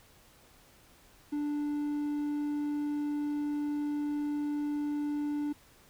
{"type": "tone", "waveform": "triangle", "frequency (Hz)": 293.7, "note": "D4", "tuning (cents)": 0, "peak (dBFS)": -28, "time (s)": [1.32, 5.53], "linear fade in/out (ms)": 10, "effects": ["pink hiss -60 dBFS RMS until 5.89 s"]}